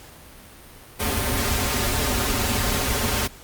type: noise with comb filter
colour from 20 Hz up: pink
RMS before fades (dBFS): -23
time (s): 0.99-3.28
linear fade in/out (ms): 20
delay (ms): 6.1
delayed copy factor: -1
effects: pink hiss -45 dBFS RMS until 3.43 s + Opus 48 kbps